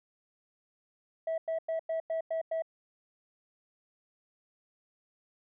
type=tone bursts; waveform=sine; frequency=650 Hz; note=E5; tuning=24 cents flat; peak=-27 dBFS; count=7; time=1.27-2.622 s; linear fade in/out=5 ms; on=110 ms; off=97 ms; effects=tanh soft clip ceiling -28 dBFS